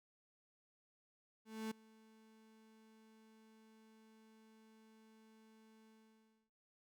35% pulse tone with ADSR envelope, 220 Hz, A3, in tune, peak -38 dBFS, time 1.45-6.51 s, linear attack 260 ms, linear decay 8 ms, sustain -24 dB, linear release 640 ms, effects none

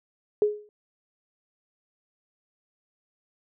sine tone with exponential decay, 418.8 Hz, G#4, 15 cents sharp, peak -15 dBFS, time 0.42-0.69 s, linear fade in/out 1 ms, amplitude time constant 57 ms, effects none

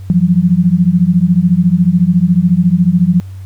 sine beating tone pair, 170 / 184 Hz, F3 / F#3, -46 / -9 cents, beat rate 14 Hz, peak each -10 dBFS, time 0.1-3.2 s, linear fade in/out 0 ms, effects added 95 Hz sine -25 dBFS peak until 3.45 s + pink hiss -48 dBFS RMS until 3.45 s

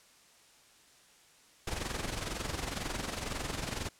pink noise with amplitude modulation, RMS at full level -34 dBFS, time 1.67-3.89 s, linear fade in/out 5 ms, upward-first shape sine, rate 22 Hz, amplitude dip 65%, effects white hiss -61 dBFS RMS until 3.99 s + low-pass 9000 Hz 12 dB/octave

